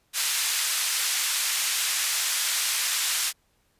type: band-pass noise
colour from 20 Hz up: white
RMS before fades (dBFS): -26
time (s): 0.13-3.33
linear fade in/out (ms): 50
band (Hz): 1500 to 9700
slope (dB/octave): 12
effects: pink hiss -68 dBFS RMS until 3.79 s + resampled to 32000 Hz